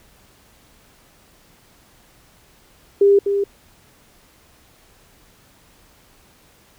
sine tone with echo, 400.4 Hz, G4, 37 cents sharp, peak -9 dBFS, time 3.01-3.19 s, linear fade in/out 5 ms, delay 250 ms, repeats 1, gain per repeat -7 dB, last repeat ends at 3.44 s, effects pink hiss -53 dBFS RMS until 6.78 s

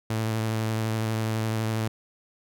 sawtooth tone with vibrato, 110.8 Hz, A2, 13 cents sharp, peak -21 dBFS, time 0.1-1.88 s, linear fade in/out 5 ms, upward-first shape triangle, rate 12 Hz, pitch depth 23 cents each way, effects none

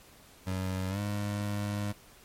25% pulse tone with pitch glide, 93.7 to 102.77 Hz, F#2 to G#2, +22 to -18 cents, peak -27 dBFS, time 0.46-1.93 s, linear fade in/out 20 ms, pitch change +160 cents, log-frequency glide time 0.89-0.99 s, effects pink hiss -56 dBFS RMS until 2.24 s + MP3 64 kbps

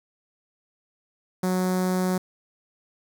sawtooth tone with notch filter, 184.1 Hz, F#3, 8 cents flat, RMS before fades -24 dBFS, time 1.43-2.18 s, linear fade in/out 5 ms, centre 2800 Hz, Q 0.8, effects 9-bit

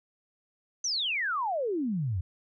sine exponential sweep, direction down, 6272 to 82.41 Hz, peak -27 dBFS, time 0.84-2.21 s, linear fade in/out 5 ms, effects none

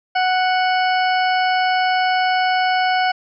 harmonic tone, 740 Hz, F#5, in tune, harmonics 1 / 2 / 3 / 4 / 6 / 7, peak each -16 / -22 / -26 / -28 / -32 / -33 dBFS, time 0.15-3.12 s, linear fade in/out 10 ms, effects none

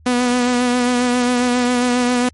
sawtooth tone with vibrato, 246.3 Hz, B3, 5 cents flat, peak -10 dBFS, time 0.06-2.29 s, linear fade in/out 5 ms, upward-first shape sine, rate 7.4 Hz, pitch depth 26 cents each way, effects added 79 Hz sine -44 dBFS peak until 2.33 s + MP3 48 kbps

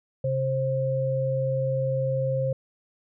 sine tone pair together, 133.4 / 529.8 Hz, C3 / C5, +34 / +22 cents, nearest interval 2 octaves, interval 2388 cents, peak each -26 / -25 dBFS, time 0.24-2.53 s, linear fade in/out 5 ms, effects none

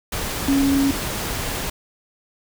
sine tone in noise, 275.8 Hz, C#4, 9 cents flat, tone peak -15 dBFS, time 0.48-0.91 s, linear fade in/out 5 ms, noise pink, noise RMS -26 dBFS, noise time 0.12-1.7 s, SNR +8 dB, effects none

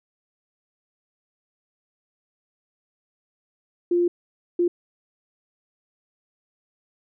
sine tone bursts at uneven times, 349.2 Hz, F4, in tune, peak -17 dBFS, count 2, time 3.91-4.08 / 4.59-4.68 s, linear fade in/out 5 ms, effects none

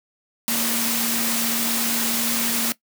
sine tone in noise, 231.8 Hz, A#3, 10 cents flat, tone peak -27 dBFS, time 0.48-2.72 s, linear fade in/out 0 ms, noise white, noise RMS -23 dBFS, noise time 0.48-2.72 s, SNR -7 dB, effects noise-tail reverb RT60 0.1 s tail -19 dB re dry + high-pass 150 Hz 12 dB/octave

